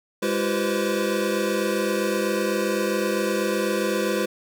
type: tone cluster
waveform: square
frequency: 204.8 / 338.4 / 382.8 / 492.2 / 520 Hz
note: G#3 / E4 / G4 / B4 / C5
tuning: -24 / +45 / -41 / -6 / -11 cents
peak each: -29 dBFS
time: 0.22-4.26 s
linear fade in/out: 10 ms
effects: none